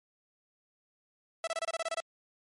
sawtooth tone bursts, 659.3 Hz, E5, in tune, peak -27 dBFS, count 10, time 1.44-2.003 s, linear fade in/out 2 ms, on 32 ms, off 27 ms, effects MP3 48 kbps

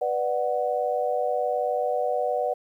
sine chord, B minor, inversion none, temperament just, 493.9 / 592.7 / 740.8 Hz, B4 / D5 / F#5, 0 / +16 / +2 cents, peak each -27 dBFS, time 0.01-2.54 s, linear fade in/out 10 ms, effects 10-bit

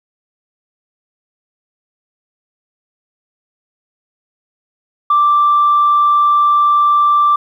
sine tone, 1174.7 Hz, D6, in tune, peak -7 dBFS, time 5.1-7.36 s, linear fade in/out 5 ms, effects tanh soft clip ceiling -4 dBFS + 8-bit

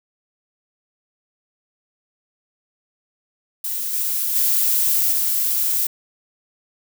violet noise with level steps, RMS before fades -25 / -22 / -18 / -20 dBFS, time 3.64-5.87 s, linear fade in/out 5 ms, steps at 3.93 / 4.35 / 5.12 s, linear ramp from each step 5 ms, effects none

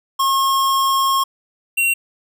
square tone pair in turn, 1081 / 2744 Hz, C#6 / F7, -44 / -31 cents, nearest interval octave + major third, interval 1613 cents, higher second, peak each -15 dBFS, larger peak neither, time 0.19-1.24 / 1.77-1.94 s, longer first, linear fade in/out 10 ms, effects none

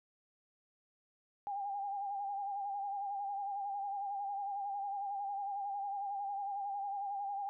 sine tone with vibrato, 801 Hz, G5, 37 cents sharp, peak -36 dBFS, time 1.47-7.49 s, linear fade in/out 0 ms, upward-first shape sine, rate 11 Hz, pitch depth 49 cents each way, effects none

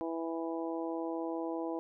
harmonic tone, 164.81 Hz, E3, in tune, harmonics 2 / 3 / 4 / 5 / 6, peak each -36 / -40 / -42 / -44 / -46 dBFS, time 0.01-1.79 s, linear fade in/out 0 ms, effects none

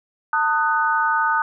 sine chord, D# diminished, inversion second, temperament just, 896 / 1244.5 / 1493.4 Hz, A5 / D#6 / F#6, +31 / 0 / +16 cents, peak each -21 dBFS, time 0.33-1.42 s, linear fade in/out 2 ms, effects none

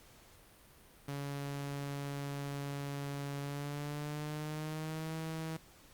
sawtooth tone with pitch glide, 141.3 to 160.45 Hz, C#3 to E3, +34 to -46 cents, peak -34 dBFS, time 1.08-5.57 s, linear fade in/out 5 ms, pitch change +220 cents, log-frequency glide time 3.41-5.16 s, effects pink hiss -60 dBFS RMS until 5.93 s + Opus 48 kbps

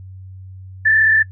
sine tone with frequency modulation, 1760 Hz, A6, in tune, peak -10 dBFS, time 0.85-1.23 s, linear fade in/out 10 ms, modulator 36.1 Hz, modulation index 0.96, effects noise-tail reverb RT60 0.1 s tail -21 dB re dry + added 94 Hz sine -33 dBFS peak until 1.31 s

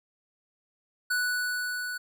square tone with level ramp, 1480 Hz, F#6, in tune, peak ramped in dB -25 to -33 dBFS, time 1.1-1.98 s, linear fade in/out 10 ms, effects none

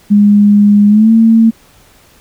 sine tone with pitch glide, 205.5 to 225.4 Hz, G#3 to A3, -18 to +42 cents, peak -3 dBFS, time 0.1-1.51 s, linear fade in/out 20 ms, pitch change +160 cents, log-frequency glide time 0.88-1.11 s, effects pink hiss -45 dBFS RMS until 2.2 s

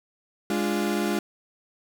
35% pulse chord, D diminished, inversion second, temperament equal, 207.7 / 293.7 / 349.2 Hz, Ab3 / D4 / F4, 0 / 0 / 0 cents, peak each -25 / -29 / -26 dBFS, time 0.5-1.19 s, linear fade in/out 2 ms, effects none

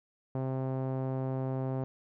sawtooth tone with low-pass filter, 131.6 Hz, C3, 10 cents sharp, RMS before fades -33 dBFS, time 0.35-1.84 s, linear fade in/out 0 ms, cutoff 730 Hz, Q 1.3, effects none

